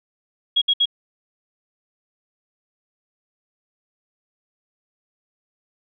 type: tone bursts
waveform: sine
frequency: 3305 Hz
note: G#7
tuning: 9 cents flat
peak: -14 dBFS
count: 3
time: 0.56-0.857 s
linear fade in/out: 10 ms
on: 57 ms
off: 63 ms
effects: none